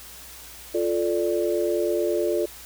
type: chord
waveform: sine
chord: D minor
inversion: first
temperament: equal with one note detuned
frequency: 349.2 / 438.5 / 587.3 Hz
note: F4 / A4 / D5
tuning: 0 / -6 / 0 cents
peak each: -24 / -26 / -26 dBFS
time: 0.74-2.46 s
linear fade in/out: 10 ms
effects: added 60 Hz sine -51 dBFS peak until 2.65 s + white hiss -43 dBFS RMS until 2.65 s